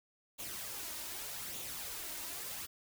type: noise with flanger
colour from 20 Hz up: white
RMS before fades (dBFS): -43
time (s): 0.38-2.67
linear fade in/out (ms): 20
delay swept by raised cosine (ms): 0.29 to 3.29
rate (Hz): 0.83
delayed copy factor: +0.5
effects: none